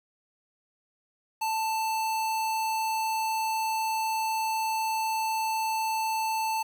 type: tone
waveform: square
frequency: 884 Hz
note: A5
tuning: 8 cents sharp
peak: -27 dBFS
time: 1.41-6.63 s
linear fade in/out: 10 ms
effects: 9-bit